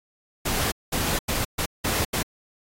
pink noise bursts at uneven times, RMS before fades -25 dBFS, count 6, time 0.45-0.72 / 0.92-1.19 / 1.28-1.45 / 1.58-1.66 / 1.84-2.05 / 2.13-2.23 s, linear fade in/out 10 ms, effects AAC 48 kbps

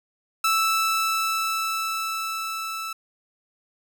sawtooth tone with level ramp, 1318 Hz, E6, 1 cent flat, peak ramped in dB -15 to -26 dBFS, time 0.44-2.93 s, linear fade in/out 5 ms, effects none

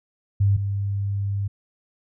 sine tone pair in turn, 99.8 / 99.8 Hz, G2 / G2, +32 / +32 cents, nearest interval unison, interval 0 cents, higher neither, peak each -15 / -22 dBFS, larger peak first, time 0.4-0.57 / 0.57-1.48 s, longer second, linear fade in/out 10 ms, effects none

